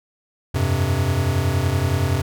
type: chord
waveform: square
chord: F suspended second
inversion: none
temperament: equal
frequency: 87.31 / 98 / 130.81 Hz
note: F2 / G2 / C3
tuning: 0 / 0 / 0 cents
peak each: -23 dBFS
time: 0.54-2.22 s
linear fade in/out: 10 ms
effects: none